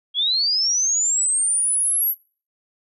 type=linear sweep; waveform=sine; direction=up; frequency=3247 to 11840 Hz; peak=-17 dBFS; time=0.14-2.15 s; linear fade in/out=50 ms; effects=noise-tail reverb RT60 0.4 s tail -25 dB re dry